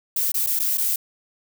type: noise with dropouts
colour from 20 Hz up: violet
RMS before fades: -22 dBFS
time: 0.16-0.96 s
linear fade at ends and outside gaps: 5 ms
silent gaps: 0.319-0.342 / 0.464-0.47 / 0.592-0.598 / 0.774-0.78 s
effects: none